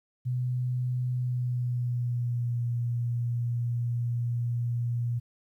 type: tone with pitch glide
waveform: sine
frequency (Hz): 125.1 to 119.38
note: B2 to A#2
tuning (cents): +23 to +42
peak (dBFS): -26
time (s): 0.25-5.2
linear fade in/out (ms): 20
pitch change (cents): -81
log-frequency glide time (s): 1.12-2.62
effects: 11-bit